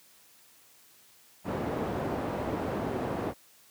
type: low-pass noise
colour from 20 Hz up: white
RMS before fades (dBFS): -32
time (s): 1.44-3.34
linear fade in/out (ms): 50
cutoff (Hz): 590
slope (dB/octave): 12
effects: white hiss -59 dBFS RMS until 3.7 s + high-pass 80 Hz 12 dB/octave

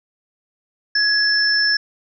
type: tone pair together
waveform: sine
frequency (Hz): 1676 / 5321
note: G#6 / E8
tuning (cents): +15 / +15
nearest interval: octave + minor sixth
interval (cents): 2000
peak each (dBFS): -17 / -17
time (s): 0.95-1.77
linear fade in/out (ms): 5
effects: none

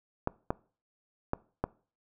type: clicks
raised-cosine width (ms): 1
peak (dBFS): -14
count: 4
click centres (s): 0.274 / 0.505 / 1.334 / 1.64
effects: noise-tail reverb RT60 0.4 s tail -22 dB re dry

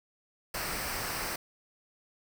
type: noise with comb filter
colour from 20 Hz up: pink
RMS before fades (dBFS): -35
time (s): 0.54-1.36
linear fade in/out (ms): 5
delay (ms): 0.29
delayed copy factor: -0.55
effects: none

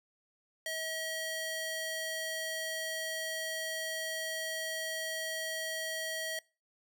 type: tone with high-pass filter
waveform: square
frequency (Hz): 640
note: D#5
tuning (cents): +49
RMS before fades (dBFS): -37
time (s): 0.66-6.39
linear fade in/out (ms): 2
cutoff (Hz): 1300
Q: 0.81
effects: noise-tail reverb RT60 0.3 s tail -23 dB re dry

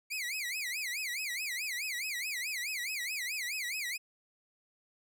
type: tone with vibrato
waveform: sawtooth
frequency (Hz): 2217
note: C#7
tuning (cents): 0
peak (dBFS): -31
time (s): 0.1-3.98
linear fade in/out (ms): 20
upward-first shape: sine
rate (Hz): 4.7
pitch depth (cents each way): 260
effects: none

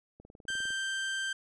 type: click train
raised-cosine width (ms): 2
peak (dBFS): -38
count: 11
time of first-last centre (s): 0.2-0.705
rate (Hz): 19.8
type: tone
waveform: 30% pulse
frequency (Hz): 1568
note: G6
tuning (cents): 0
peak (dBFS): -29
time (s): 0.48-1.33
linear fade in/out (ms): 5
effects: resampled to 22050 Hz

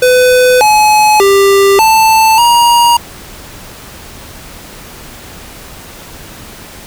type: tone with pitch steps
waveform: square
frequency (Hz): 502 / 850 / 395.2 / 884 / 947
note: B4 / G#5 / G4 / A5 / A#5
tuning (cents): +28 / +40 / +14 / +8 / +27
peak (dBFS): -5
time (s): 0.02-2.97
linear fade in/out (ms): 5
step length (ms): 590
effects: pink hiss -31 dBFS RMS until 6.86 s

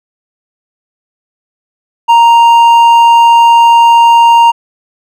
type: tone with hard clipping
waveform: sine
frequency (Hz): 932.3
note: A#5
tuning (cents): 0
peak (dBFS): -3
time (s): 2.08-4.52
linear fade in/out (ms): 20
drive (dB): 5
effects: none

